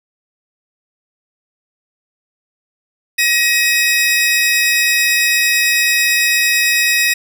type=tone pair together; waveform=sawtooth; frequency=1899 / 2535 Hz; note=A#6 / D#7; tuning=+32 / +32 cents; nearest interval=perfect fourth; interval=500 cents; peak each=-11 dBFS; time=3.18-7.14 s; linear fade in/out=10 ms; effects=none